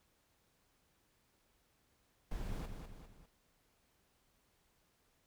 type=noise with echo; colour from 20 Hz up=brown; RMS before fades=-41 dBFS; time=2.31-2.66 s; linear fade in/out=5 ms; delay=200 ms; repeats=3; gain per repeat=-6 dB; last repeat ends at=3.26 s; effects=pink hiss -75 dBFS RMS until 5.26 s